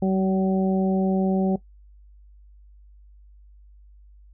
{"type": "harmonic tone with a mistuned harmonic", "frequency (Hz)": 189.5, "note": "F#3", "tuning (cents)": 42, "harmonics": [1, 2, 3, 4], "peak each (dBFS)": [-20, -26, -30, -32], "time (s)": [0.02, 1.56], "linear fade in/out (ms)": 5, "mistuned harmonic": 1, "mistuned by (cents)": 15, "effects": ["noise-tail reverb RT60 0.1 s tail -17 dB re dry", "added 50 Hz sine -47 dBFS peak until 4.33 s"]}